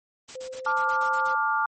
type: noise bursts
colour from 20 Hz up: white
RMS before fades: -42 dBFS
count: 9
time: 0.28-1.332 s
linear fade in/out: 10 ms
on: 84 ms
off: 37 ms
type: tone with pitch glide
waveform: sine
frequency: 517 to 526.6 Hz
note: C5 to C5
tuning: -21 to +11 cents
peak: -34 dBFS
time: 0.35-1.35 s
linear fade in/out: 5 ms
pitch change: +32 cents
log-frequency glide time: 0.5-1.2 s
type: chord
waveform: sine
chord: D minor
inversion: second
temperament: just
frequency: 881 / 1174.7 / 1409.6 Hz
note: A5 / D6 / F6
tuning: +2 / 0 / +16 cents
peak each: -26 dBFS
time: 0.66-1.66 s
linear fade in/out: 5 ms
effects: MP3 32 kbps